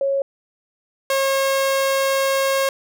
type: tone pair in turn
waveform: sine / sawtooth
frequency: 550 / 541.8 Hz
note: C#5 / C#5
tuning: -14 / -40 cents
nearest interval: unison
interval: 26 cents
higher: first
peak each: -17 / -13 dBFS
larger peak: second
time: 0.01-0.22 / 1.1-2.69 s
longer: second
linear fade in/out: 2 ms
effects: none